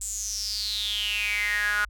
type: tone with high-pass filter sweep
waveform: sawtooth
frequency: 207.7 Hz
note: G#3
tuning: in tune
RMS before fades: -28 dBFS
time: 0.01-1.85 s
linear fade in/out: 5 ms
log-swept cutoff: 7800 to 1400 Hz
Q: 9.4
effects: added 50 Hz sine -43 dBFS peak until 1.89 s